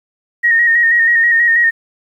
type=tone with vibrato; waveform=sine; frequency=1864.7 Hz; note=A#6; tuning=in tune; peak=-8 dBFS; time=0.43-1.71 s; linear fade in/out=20 ms; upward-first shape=square; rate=6.2 Hz; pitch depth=29 cents each way; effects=8-bit